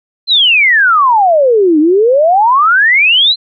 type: exponential two-way sweep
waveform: sine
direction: down then up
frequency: 4186 to 294.7 to 4186 Hz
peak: -5 dBFS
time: 0.27-3.36 s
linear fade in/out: 50 ms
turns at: 1.79 s
effects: none